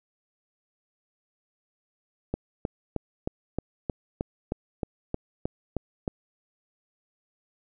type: click train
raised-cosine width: 2 ms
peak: -14 dBFS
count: 13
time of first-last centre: 2.34-6.078 s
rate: 3.21 Hz
effects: none